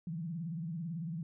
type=tone with vibrato; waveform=sine; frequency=165.5 Hz; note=E3; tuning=7 cents sharp; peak=-36 dBFS; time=0.07-1.23 s; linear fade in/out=2 ms; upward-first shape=sine; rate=18 Hz; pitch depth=150 cents each way; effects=none